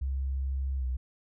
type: tone with pitch glide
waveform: sine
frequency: 67 to 63.24 Hz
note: C2 to B1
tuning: +42 to +42 cents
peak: -28 dBFS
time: 0.01-0.97 s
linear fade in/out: 10 ms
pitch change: -100 cents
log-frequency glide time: 0.78-0.84 s
effects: none